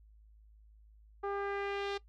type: tone with low-pass filter sweep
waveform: sawtooth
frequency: 400 Hz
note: G4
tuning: 35 cents sharp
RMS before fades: -37 dBFS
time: 1.23-1.98 s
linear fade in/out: 10 ms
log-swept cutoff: 1100 to 4100 Hz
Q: 1.7
effects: noise-tail reverb RT60 0.1 s tail -18 dB re dry + added 53 Hz sine -57 dBFS peak until 2.08 s